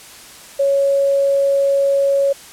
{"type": "tone", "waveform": "sine", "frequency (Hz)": 555, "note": "C#5", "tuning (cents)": 2, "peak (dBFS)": -12, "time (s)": [0.59, 2.33], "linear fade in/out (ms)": 10, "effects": ["white hiss -39 dBFS RMS until 2.52 s", "low-pass 11000 Hz 12 dB/octave"]}